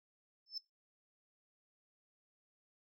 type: tone with exponential growth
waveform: sine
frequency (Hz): 5270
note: E8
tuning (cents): -1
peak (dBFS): -34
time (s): 0.46-0.58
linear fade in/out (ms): 5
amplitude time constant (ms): 24
effects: noise-tail reverb RT60 0.2 s tail -20 dB re dry + tanh soft clip ceiling -35 dBFS